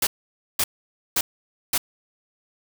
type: noise bursts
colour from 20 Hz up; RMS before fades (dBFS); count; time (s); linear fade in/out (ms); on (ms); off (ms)
white; -21; 4; 0.02-1.78; 5; 50; 520
effects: none